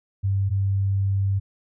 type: tone pair in turn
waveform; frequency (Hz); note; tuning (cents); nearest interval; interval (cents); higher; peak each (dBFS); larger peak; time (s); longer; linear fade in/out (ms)
sine; 98 / 98; G2 / G2; 0 / 0; unison; 0; neither; -19; neither; 0.23-0.5 / 0.5-1.4; second; 20
effects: none